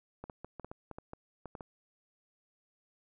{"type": "clicks", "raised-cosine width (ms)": 1, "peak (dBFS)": -29, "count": 12, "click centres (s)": [0.24, 0.298, 0.446, 0.597, 0.646, 0.715, 0.913, 0.985, 1.134, 1.457, 1.552, 1.608], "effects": []}